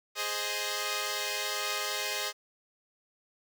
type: chord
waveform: 5% pulse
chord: Ab major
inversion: none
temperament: equal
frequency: 415.3 / 523.3 / 622.3 Hz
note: Ab4 / C5 / Eb5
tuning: 0 / 0 / 0 cents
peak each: -24 dBFS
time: 0.15-2.33 s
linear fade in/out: 50 ms
effects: none